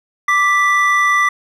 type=tone pair together; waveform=triangle; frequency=1174.7 / 1973.1 Hz; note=D6 / B6; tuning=0 / -2 cents; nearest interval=major sixth; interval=898 cents; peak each=-12 dBFS; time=0.28-1.29 s; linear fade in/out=5 ms; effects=none